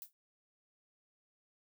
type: noise with exponential decay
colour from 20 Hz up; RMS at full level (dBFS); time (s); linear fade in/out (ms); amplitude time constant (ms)
violet; -43; 0.02-0.13; 0; 22
effects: none